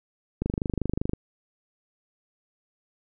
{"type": "click train", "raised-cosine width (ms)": 3, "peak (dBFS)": -13, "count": 19, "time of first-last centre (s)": [0.42, 1.134], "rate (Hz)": 25.2, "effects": []}